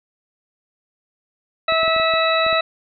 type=harmonic tone; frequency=650 Hz; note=E5; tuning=24 cents flat; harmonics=1 / 2 / 3 / 4 / 6; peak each=-19 / -20 / -25 / -24 / -23 dBFS; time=1.68-2.61 s; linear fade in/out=5 ms
type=clicks; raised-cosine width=2 ms; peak=-22 dBFS; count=8; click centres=1.723 / 1.832 / 1.879 / 1.964 / 1.999 / 2.138 / 2.465 / 2.528 s
effects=none